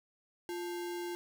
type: tone with sample-and-hold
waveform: sine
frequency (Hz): 349.2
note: F4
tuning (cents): 0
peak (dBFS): -36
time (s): 0.49-1.15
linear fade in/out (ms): 0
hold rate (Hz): 1225
effects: none